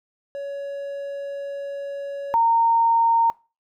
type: tone pair in turn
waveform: triangle / sine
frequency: 561 / 920.4 Hz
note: C#5 / A#5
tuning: +21 / -22 cents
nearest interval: major sixth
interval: 857 cents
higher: second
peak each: -26 / -15 dBFS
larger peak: second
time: 0.35-2.34 / 2.34-3.3 s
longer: first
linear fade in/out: 0 ms
effects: noise-tail reverb RT60 0.3 s tail -23 dB re dry